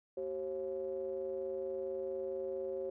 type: ring-modulated tone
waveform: triangle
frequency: 78.7 Hz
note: D#2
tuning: 20 cents sharp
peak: -31 dBFS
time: 0.17-2.9 s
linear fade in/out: 5 ms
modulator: 460 Hz
effects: none